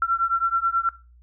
sine beating tone pair, 1353 / 1362.3 Hz, E6 / F6, +45 / -43 cents, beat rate 9.3 Hz, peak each -22 dBFS, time 0.02-0.89 s, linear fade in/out 2 ms, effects noise-tail reverb RT60 0.3 s tail -19 dB re dry + added 60 Hz sine -49 dBFS peak until 1.22 s

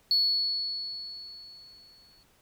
sine tone with exponential decay, 4400 Hz, C#8, 14 cents flat, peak -19 dBFS, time 0.11-2.23 s, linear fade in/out 1 ms, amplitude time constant 460 ms, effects tanh soft clip ceiling -16 dBFS + pink hiss -64 dBFS RMS until 2.41 s

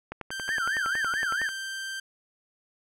click train, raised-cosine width 0.5 ms, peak -20 dBFS, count 15, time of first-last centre 0.12-1.416 s, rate 10.8 Hz
sawtooth tone, 1568 Hz, G6, in tune, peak -29 dBFS, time 0.31-2 s, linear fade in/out 5 ms
sine tone with vibrato, 1568 Hz, G6, in tune, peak -26 dBFS, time 0.48-1.49 s, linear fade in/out 0 ms, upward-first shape sine, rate 4.5 Hz, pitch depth 280 cents each way
effects low-pass 11000 Hz 12 dB/octave

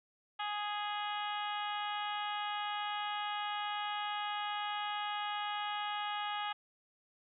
harmonic tone, 415.3 Hz, G#4, in tune, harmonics 2 / 3 / 4 / 5 / 6 / 7 / 8 / 9, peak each -38 / -41 / -45 / -48 / -50 / -45 / -46 / -57 dBFS, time 0.39-6.53 s, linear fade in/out 10 ms, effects none

